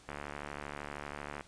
click train, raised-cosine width 0.5 ms, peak -25 dBFS, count 97, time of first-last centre 0.09-1.409 s, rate 72.8 Hz, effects pink hiss -59 dBFS RMS until 1.47 s + resampled to 22050 Hz

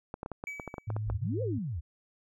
clicks, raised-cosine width 1 ms, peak -23 dBFS, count 12, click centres 0.141 / 0.231 / 0.261 / 0.317 / 0.439 / 0.598 / 0.677 / 0.741 / 0.782 / 0.903 / 0.965 / 1.1 s
triangle tone with exponential decay, 2284 Hz, D7, 49 cents flat, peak -32 dBFS, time 0.47-0.93 s, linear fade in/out 2 ms, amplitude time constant 100 ms
sine tone with vibrato, 106.7 Hz, G#2, 47 cents sharp, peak -31 dBFS, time 0.87-1.59 s, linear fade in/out 10 ms, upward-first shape sine, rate 19 Hz, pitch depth 10 cents each way
sine exponential two-way sweep, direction up then down, 39.72 to 541 to 69 Hz, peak -32 dBFS, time 1.06-1.81 s, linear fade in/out 20 ms, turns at 1.42 s
effects none

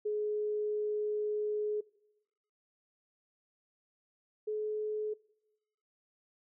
sine tone pair in turn, 421.5 / 426.9 Hz, G#4 / G#4, +26 / +48 cents, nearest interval unison, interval 22 cents, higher second, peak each -30 / -32 dBFS, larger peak first, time 0.05-1.81 / 4.47-5.14 s, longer first, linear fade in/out 10 ms, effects noise-tail reverb RT60 0.9 s tail -22 dB re dry

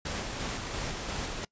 pink noise with tremolo, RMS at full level -34 dBFS, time 0.05-1.45 s, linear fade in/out 5 ms, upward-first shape square, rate 2.9 Hz, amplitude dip 25%, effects noise-tail reverb RT60 0.1 s tail -24 dB re dry + resampled to 16000 Hz

